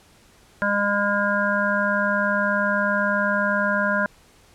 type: harmonic tone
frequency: 203.1 Hz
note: G#3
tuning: 38 cents flat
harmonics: 1 / 3 / 5 / 7 / 8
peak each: -26 / -25 / -27 / -24 / -25 dBFS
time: 0.62-4.06 s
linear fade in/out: 0 ms
effects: pink hiss -54 dBFS RMS until 4.54 s + low-pass 11000 Hz 12 dB/octave